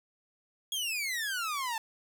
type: exponential sweep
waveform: sawtooth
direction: down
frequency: 3348 to 871 Hz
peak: -28 dBFS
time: 0.72-1.78 s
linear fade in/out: 2 ms
effects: none